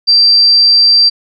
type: tone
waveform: sine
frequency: 4699 Hz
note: D8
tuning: in tune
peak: -4 dBFS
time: 0.07-1.1 s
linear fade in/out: 20 ms
effects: none